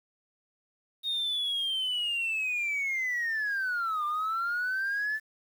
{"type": "linear two-way sweep", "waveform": "sine", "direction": "down then up", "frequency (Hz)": [3729, 1187, 1757], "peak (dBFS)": -26, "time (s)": [1.03, 5.2], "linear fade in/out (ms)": 50, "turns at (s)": 4.05, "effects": ["tanh soft clip ceiling -25 dBFS", "9-bit"]}